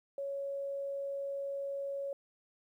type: tone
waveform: sine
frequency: 556 Hz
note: C#5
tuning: 5 cents sharp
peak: -35 dBFS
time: 0.18-2.13 s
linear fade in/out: 2 ms
effects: 12-bit